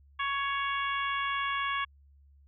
harmonic tone, 557 Hz, C#5, 8 cents sharp, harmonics 2 / 3 / 4 / 5 / 6, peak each -31 / -35 / -37 / -39 / -41 dBFS, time 0.19-1.85 s, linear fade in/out 10 ms, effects added 70 Hz sine -56 dBFS peak until 2.47 s

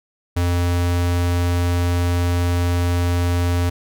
square tone, 87.6 Hz, F2, 6 cents sharp, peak -17 dBFS, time 0.36-3.7 s, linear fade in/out 10 ms, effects none

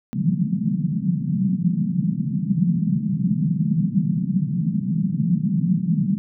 white band-pass noise, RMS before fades -21 dBFS, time 0.13-6.18 s, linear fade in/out 0 ms, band 150 to 200 Hz, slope 48 dB/octave, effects none

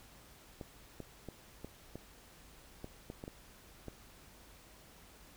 clicks, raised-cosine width 2 ms, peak -30 dBFS, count 10, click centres 0.612 / 1.003 / 1.287 / 1.646 / 1.956 / 2.844 / 3.101 / 3.239 / 3.279 / 3.883 s, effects added 50 Hz sine -65 dBFS peak until 5.36 s + pink hiss -59 dBFS RMS until 5.36 s

